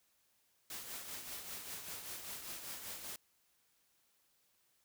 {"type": "noise with tremolo", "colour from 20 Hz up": "white", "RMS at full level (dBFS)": -44, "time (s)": [0.7, 3.16], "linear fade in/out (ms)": 2, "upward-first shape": "triangle", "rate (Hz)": 5.1, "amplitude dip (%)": 55, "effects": ["white hiss -75 dBFS RMS until 4.84 s"]}